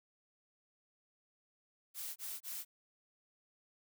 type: noise bursts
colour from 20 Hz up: blue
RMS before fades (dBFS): -43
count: 3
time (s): 1.94-2.65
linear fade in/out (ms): 50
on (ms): 220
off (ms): 25
effects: none